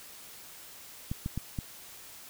clicks, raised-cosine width 5 ms, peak -20 dBFS, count 4, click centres 1.115 / 1.261 / 1.376 / 1.588 s, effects white hiss -49 dBFS RMS until 2.29 s

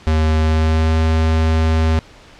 square tone with pitch glide, 78.6 to 79.97 Hz, D#2 to D#2, +18 to +48 cents, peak -13 dBFS, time 0.07-1.99 s, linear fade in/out 0 ms, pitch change +30 cents, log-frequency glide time 0.38-0.97 s, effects pink hiss -43 dBFS RMS until 2.39 s + low-pass 5000 Hz 12 dB/octave

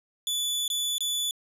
sawtooth tone with dropouts, 3465 Hz, A7, 27 cents flat, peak -23 dBFS, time 0.27-1.31 s, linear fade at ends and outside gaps 1 ms, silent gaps 0.679-0.701 / 0.982-1.006 s, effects resampled to 32000 Hz

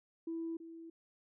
sine tone with echo, 329.6 Hz, E4, in tune, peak -36 dBFS, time 0.27-0.57 s, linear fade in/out 5 ms, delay 330 ms, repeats 1, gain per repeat -11 dB, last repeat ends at 0.9 s, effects tanh soft clip ceiling -32 dBFS

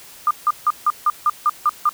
sine tone bursts, 1205 Hz, D6, 44 cents sharp, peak -12 dBFS, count 9, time 0.27-1.892 s, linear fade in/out 2 ms, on 38 ms, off 160 ms, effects white hiss -42 dBFS RMS until 1.93 s

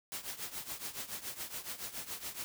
white noise with tremolo, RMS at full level -39 dBFS, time 0.12-2.44 s, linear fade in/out 0 ms, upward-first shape triangle, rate 7.1 Hz, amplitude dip 85%, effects none

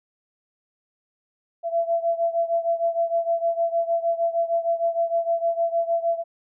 sine beating tone pair, 671 / 677.5 Hz, E5 / E5, +31 / +47 cents, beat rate 6.5 Hz, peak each -22 / -25 dBFS, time 1.63-6.24 s, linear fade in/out 50 ms, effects none

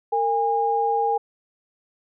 sine tone pair together, 457.4 / 815 Hz, A#4 / G#5, -33 / -33 cents, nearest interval minor seventh, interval 1000 cents, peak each -24 / -20 dBFS, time 0.12-1.18 s, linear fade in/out 10 ms, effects none

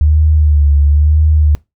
sine tone with vibrato, 74.5 Hz, D2, 25 cents sharp, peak -6 dBFS, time 0.01-1.55 s, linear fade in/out 0 ms, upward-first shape sine, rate 1 Hz, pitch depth 64 cents each way, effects noise-tail reverb RT60 0.2 s tail -22 dB re dry

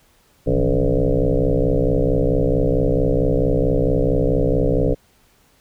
sine tone with frequency modulation, 219.7 Hz, A3, 2 cents flat, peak -14 dBFS, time 0.46-4.95 s, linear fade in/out 20 ms, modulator 64.5 Hz, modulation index 5.3, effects pink hiss -57 dBFS RMS until 5.6 s

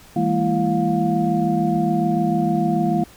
sine tone cluster, 163.1 / 201.9 / 228.7 / 336.2 / 708 Hz, E3 / G#3 / A#3 / E4 / F5, -18 / -49 / -33 / +34 / +23 cents, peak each -23 dBFS, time 0.16-3.04 s, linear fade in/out 5 ms, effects pink hiss -47 dBFS RMS until 3.16 s

